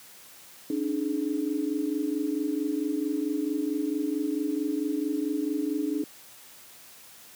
sine tone cluster, 281.1 / 305.6 / 423 Hz, C#4 / D#4 / G#4, +24 / -31 / +32 cents, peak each -30 / -28 / -35 dBFS, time 0.7-6.04 s, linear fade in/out 2 ms, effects white hiss -50 dBFS RMS until 7.35 s + high-pass 100 Hz 12 dB/octave

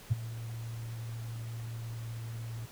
sine tone with ADSR envelope, 114.6 Hz, A#2, 29 cents flat, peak -21 dBFS, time 0.1-2.66 s, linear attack 20 ms, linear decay 20 ms, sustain -16 dB, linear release 9 ms, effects pink hiss -52 dBFS RMS until 2.71 s

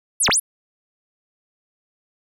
sine linear two-way sweep, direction down then up, 11910 to 39.39 to 11910 Hz, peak -13 dBFS, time 0.2-0.4 s, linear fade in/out 10 ms, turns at 0.29 s, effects tanh soft clip ceiling -13 dBFS

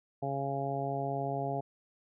harmonic tone, 138.1 Hz, C#3, 6 cents flat, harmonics 1 / 2 / 3 / 4 / 5 / 6, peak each -37 / -41 / -39 / -41 / -35 / -41 dBFS, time 0.22-1.61 s, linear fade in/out 10 ms, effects none

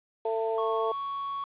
harmonic tone, 223.7 Hz, A3, 29 cents sharp, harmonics 2 / 3 / 4, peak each -28 / -32 / -34 dBFS, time 0.25-0.92 s, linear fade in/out 5 ms
triangle tone with pitch glide, 1100 to 1113.4 Hz, C#6 to C#6, -14 to +7 cents, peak -29 dBFS, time 0.58-1.44 s, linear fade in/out 2 ms, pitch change +21 cents, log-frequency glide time 0.77-0.93 s
effects resampled to 8000 Hz + 9-bit

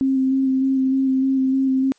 sine tone with vibrato, 265.2 Hz, C4, 23 cents sharp, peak -15 dBFS, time 0.01-1.92 s, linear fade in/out 0 ms, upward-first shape square, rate 3.3 Hz, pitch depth 14 cents each way, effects white hiss -59 dBFS RMS until 1.98 s + MP3 32 kbps

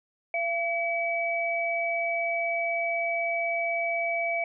sine tone pair together, 679 / 2284 Hz, F5 / D7, -49 / -49 cents, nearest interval octave + major sixth, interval 2100 cents, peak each -28 dBFS, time 0.34-4.44 s, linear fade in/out 2 ms, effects none

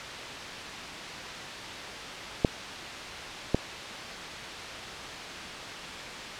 clicks, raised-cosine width 2 ms, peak -6 / -8 dBFS, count 2, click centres 2.448 / 3.546 s, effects white hiss -37 dBFS RMS until 6.39 s + low-pass 4000 Hz 12 dB/octave

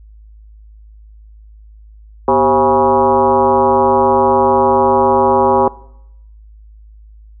sine tone with frequency modulation, 679 Hz, F5, 49 cents flat, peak -8 dBFS, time 2.28-5.68 s, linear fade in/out 2 ms, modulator 145 Hz, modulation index 2.7, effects noise-tail reverb RT60 0.8 s tail -21 dB re dry + added 53 Hz sine -37 dBFS peak until 7.4 s

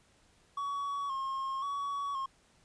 triangle tone with vibrato, 1100 Hz, C#6, 14 cents flat, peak -31 dBFS, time 0.57-2.26 s, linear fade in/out 5 ms, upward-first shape square, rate 0.95 Hz, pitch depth 42 cents each way, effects pink hiss -66 dBFS RMS until 2.64 s + resampled to 22050 Hz

